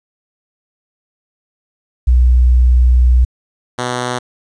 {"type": "tone pair in turn", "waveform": ["sine", "5% pulse"], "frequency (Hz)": [61.74, 123.91], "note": ["B1", "B2"], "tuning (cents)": [0, 6], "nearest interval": "octave", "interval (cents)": 1206, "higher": "second", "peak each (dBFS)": -6, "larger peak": "neither", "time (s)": [[2.07, 3.25], [3.78, 4.19]], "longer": "first", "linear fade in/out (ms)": 10, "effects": ["resampled to 22050 Hz", "8-bit"]}